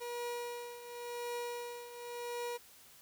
30% pulse tone with tremolo, 480 Hz, B4, 49 cents flat, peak -34 dBFS, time 0-2.58 s, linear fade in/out 20 ms, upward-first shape triangle, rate 0.92 Hz, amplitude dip 75%, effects white hiss -59 dBFS RMS until 3.01 s

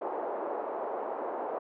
white band-pass noise, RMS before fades -35 dBFS, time 0.01-1.59 s, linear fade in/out 10 ms, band 370 to 850 Hz, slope 24 dB/octave, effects none

